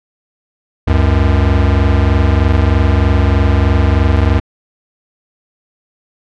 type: tone pair together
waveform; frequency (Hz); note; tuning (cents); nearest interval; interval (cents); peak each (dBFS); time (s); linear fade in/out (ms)
square; 69.3 / 92.5; C#2 / F#2; 0 / 0; perfect fourth; 500; -12; 0.87-4.4; 10
effects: low-pass 3000 Hz 12 dB/octave